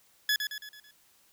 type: tone with echo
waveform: 20% pulse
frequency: 1700 Hz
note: G#6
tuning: 40 cents sharp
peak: -19 dBFS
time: 0.29-0.36 s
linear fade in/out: 2 ms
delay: 110 ms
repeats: 5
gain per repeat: -6 dB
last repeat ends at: 0.91 s
effects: white hiss -64 dBFS RMS until 1.32 s